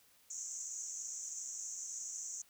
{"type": "band-pass noise", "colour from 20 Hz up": "white", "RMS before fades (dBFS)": -44, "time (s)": [0.3, 2.42], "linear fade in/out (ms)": 5, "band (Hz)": [6000, 7400], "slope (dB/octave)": 96, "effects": ["white hiss -67 dBFS RMS until 2.49 s"]}